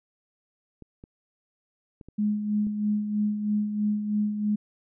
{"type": "clicks", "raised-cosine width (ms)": 3, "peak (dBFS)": -31, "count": 5, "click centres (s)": [0.823, 1.039, 2.012, 2.086, 2.669]}
{"type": "tone with tremolo", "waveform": "sine", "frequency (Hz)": 209.5, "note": "G#3", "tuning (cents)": 15, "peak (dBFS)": -21, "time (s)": [2.18, 4.56], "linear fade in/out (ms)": 10, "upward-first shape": "sine", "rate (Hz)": 3.1, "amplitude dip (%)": 55}
{"effects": []}